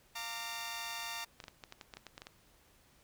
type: chord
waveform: 10% pulse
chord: Bb major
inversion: second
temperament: equal with one note detuned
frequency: 698.5 / 916.8 / 1174.7 Hz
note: F5 / Bb5 / D6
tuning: 0 / -29 / 0 cents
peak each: -38 / -33 / -37 dBFS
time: 0.15-1.25 s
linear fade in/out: 10 ms
type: clicks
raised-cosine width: 0.2 ms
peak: -29 dBFS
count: 12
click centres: 1.402 / 1.44 / 1.482 / 1.638 / 1.724 / 1.812 / 1.938 / 1.97 / 2.067 / 2.179 / 2.219 / 2.269 s
effects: pink hiss -66 dBFS RMS until 3.03 s